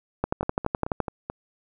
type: two click trains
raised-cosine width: 1 ms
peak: -16 / -9 dBFS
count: 5 / 10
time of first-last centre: 0.43-1.3 / 0.24-1.003 s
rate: 4.6 / 11.8 Hz
effects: none